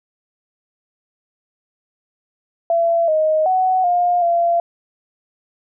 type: tone with pitch steps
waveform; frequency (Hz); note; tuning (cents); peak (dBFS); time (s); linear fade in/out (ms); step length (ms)
sine; 674 / 624 / 746 / 708 / 685; E5 / D#5 / F#5 / F5 / F5; +38 / +5 / +14 / +23 / -34; -13; 2.7-4.6; 2; 380
effects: none